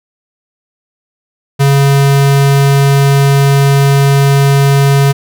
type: tone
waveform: square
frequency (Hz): 139.2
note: C#3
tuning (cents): +8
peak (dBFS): -6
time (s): 1.59-5.13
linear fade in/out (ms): 20
effects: none